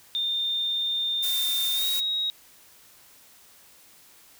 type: tone with pitch glide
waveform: sine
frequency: 3619 to 3792 Hz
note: A7 to A#7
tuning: +48 to +29 cents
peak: -24 dBFS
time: 0.15-2.3 s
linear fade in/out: 0 ms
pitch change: +81 cents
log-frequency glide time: 1.74-1.87 s
type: noise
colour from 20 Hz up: blue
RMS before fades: -31 dBFS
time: 1.22-2.01 s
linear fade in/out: 20 ms
effects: white hiss -54 dBFS RMS until 4.39 s